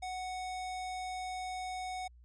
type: tone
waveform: square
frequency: 740 Hz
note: F#5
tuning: in tune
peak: -38 dBFS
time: 0.02-2.08 s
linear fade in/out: 10 ms
effects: added 60 Hz sine -55 dBFS peak until 2.24 s + resampled to 22050 Hz